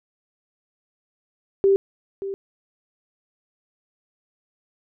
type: tone with echo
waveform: sine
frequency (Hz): 392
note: G4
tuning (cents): 0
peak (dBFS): -13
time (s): 1.64-1.76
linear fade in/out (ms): 0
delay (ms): 580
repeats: 1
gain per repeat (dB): -13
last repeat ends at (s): 2.34
effects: none